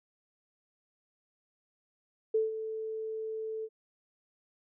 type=tone with ADSR envelope; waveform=sine; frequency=440 Hz; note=A4; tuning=in tune; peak=-23 dBFS; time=2.34-3.69 s; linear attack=8 ms; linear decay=160 ms; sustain=-11 dB; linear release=50 ms; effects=none